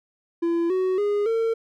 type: tone with pitch steps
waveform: triangle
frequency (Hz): 338 / 372.9 / 411.3 / 453.8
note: E4 / F#4 / G#4 / A#4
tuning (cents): +43 / +14 / -17 / -47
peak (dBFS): -18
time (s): 0.42-1.54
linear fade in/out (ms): 10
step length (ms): 280
effects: none